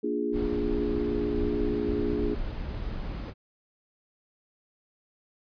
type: chord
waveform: sine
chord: Bb dominant seventh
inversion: none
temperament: equal with one note detuned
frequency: 233.8 / 293.7 / 349.2 / 415.3 Hz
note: Bb3 / D4 / F4 / Ab4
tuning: +5 / 0 / 0 / 0 cents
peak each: -33 / -31 / -33 / -30 dBFS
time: 0.03-2.35 s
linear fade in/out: 10 ms
type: noise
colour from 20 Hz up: brown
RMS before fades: -33 dBFS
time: 0.32-3.34 s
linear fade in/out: 50 ms
effects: resampled to 11025 Hz